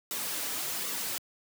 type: noise with flanger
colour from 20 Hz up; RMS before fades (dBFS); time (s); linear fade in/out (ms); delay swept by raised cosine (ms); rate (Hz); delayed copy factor
white; -34; 0.11-1.18; 0; 1.2 to 5.7; 1.3; -0.55
effects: high-pass 150 Hz 12 dB/octave